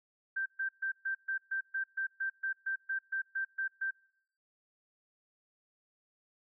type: tone bursts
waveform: sine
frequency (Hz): 1568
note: G6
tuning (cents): 0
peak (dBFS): -31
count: 16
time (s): 0.36-3.91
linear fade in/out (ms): 10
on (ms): 100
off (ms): 130
effects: noise-tail reverb RT60 0.7 s tail -25 dB re dry